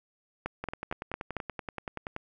two click trains, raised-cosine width 0.5 ms, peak -20 / -17 dBFS, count 17 / 5, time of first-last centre 0.64-2.164 / 0.46-1.367 s, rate 10.5 / 4.41 Hz, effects none

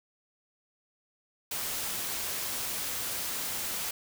white noise, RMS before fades -34 dBFS, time 1.51-3.91 s, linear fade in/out 5 ms, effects none

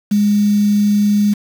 sine tone with quantisation, 206.2 Hz, G#3, 12 cents flat, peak -10 dBFS, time 0.11-1.34 s, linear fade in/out 10 ms, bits 5, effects none

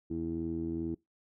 15% pulse tone with low-pass filter, 82.41 Hz, E2, in tune, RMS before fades -35 dBFS, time 0.1-0.95 s, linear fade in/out 10 ms, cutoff 330 Hz, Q 5.3, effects noise-tail reverb RT60 0.2 s tail -24 dB re dry

